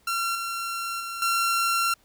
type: tone with level steps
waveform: sawtooth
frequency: 1366 Hz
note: F6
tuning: 39 cents flat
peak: -21 / -25 / -28 / -18 dBFS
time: 0.07-1.94 s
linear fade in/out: 5 ms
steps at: 0.35 / 1 / 1.22 s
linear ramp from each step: 2 ms
effects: pink hiss -62 dBFS RMS until 2.04 s